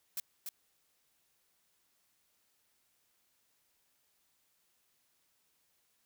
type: noise with echo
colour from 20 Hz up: blue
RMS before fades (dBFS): -37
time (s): 0.17-0.2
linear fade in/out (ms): 2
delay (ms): 290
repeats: 1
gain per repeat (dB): -4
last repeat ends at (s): 0.49
effects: white hiss -75 dBFS RMS until 6.05 s